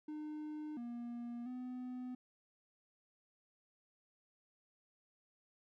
triangle tone with pitch steps, 303.9 / 238.1 / 251.2 Hz, D#4 / A#3 / B3, -41 / +37 / +30 cents, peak -40 dBFS, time 0.08-2.15 s, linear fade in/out 5 ms, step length 690 ms, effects none

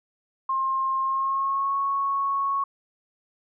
sine tone with pitch glide, 1064 to 1104.7 Hz, C6 to C#6, +29 to -6 cents, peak -22 dBFS, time 0.49-2.64 s, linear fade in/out 5 ms, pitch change +65 cents, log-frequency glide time 1.01-1.76 s, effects none

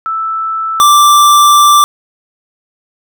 sine / square tone pair in turn, 1318.5 / 1174.6 Hz, E6 / D6, 0 / 0 cents, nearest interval major second, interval 200 cents, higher first, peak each -13 / -4 dBFS, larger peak second, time 0.06-0.8 / 0.8-1.84 s, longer second, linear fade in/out 0 ms, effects none

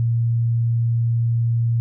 sine tone, 116.54 Hz, A#2, in tune, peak -16 dBFS, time 0-1.8 s, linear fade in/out 0 ms, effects none

